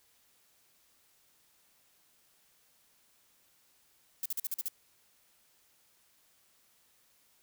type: noise bursts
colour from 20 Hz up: violet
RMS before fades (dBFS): -34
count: 7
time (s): 4.23-4.683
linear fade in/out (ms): 2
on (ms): 27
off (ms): 44
effects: white hiss -68 dBFS RMS until 7.42 s